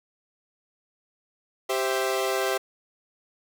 sawtooth chord, C major, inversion second, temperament equal, 392 / 523.3 / 659.3 Hz, G4 / C5 / E5, 0 / 0 / 0 cents, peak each -23 / -25 / -26 dBFS, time 1.69-2.58 s, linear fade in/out 10 ms, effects none

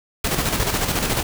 pink noise with tremolo, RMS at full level -20 dBFS, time 0.24-1.23 s, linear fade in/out 5 ms, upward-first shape square, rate 14 Hz, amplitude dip 45%, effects none

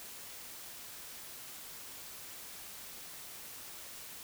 silence, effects white hiss -48 dBFS RMS until 4.23 s

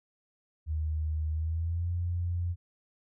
sine tone with pitch glide, 77.78 to 87.31 Hz, D#2 to F2, 0 to 0 cents, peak -28 dBFS, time 0.66-2.56 s, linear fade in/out 50 ms, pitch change +200 cents, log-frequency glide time 1.31-1.9 s, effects none

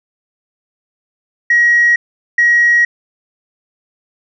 sine tone bursts at uneven times, 1900 Hz, A#6, 33 cents sharp, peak -6 dBFS, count 2, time 1.5-1.96 / 2.38-2.85 s, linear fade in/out 5 ms, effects tanh soft clip ceiling -3 dBFS

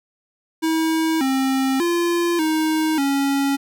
square tone with pitch steps, 321.4 / 266.1 / 344.2 / 314.1 / 277.4 Hz, E4 / C4 / F4 / D#4 / C#4, -44 / +29 / -25 / +16 / +1 cents, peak -18 dBFS, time 0.62-3.57 s, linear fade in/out 20 ms, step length 590 ms, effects none

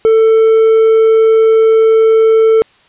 triangle tone, 444.8 Hz, A4, 19 cents sharp, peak -3 dBFS, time 0.05-2.62 s, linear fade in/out 0 ms, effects white hiss -48 dBFS RMS until 2.88 s + resampled to 8000 Hz

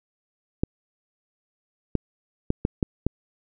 clicks, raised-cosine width 3 ms, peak -8 dBFS, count 6, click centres 0.635 / 1.953 / 2.504 / 2.651 / 2.828 / 3.066 s, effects none

